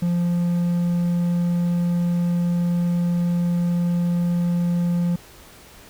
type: tone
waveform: triangle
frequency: 173.8 Hz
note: F3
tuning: 8 cents flat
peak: -16 dBFS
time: 0.02-5.16 s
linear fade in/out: 5 ms
effects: pink hiss -46 dBFS RMS until 5.89 s